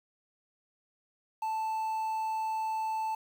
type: tone with quantisation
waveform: triangle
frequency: 880 Hz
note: A5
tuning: in tune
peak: -28 dBFS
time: 1.42-3.15 s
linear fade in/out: 5 ms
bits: 9
effects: none